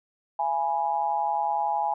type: tone with amplitude modulation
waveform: sine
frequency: 830.6 Hz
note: G#5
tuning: in tune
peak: -19 dBFS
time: 0.39-1.94 s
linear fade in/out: 5 ms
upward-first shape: sine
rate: 151 Hz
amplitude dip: 90%
effects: none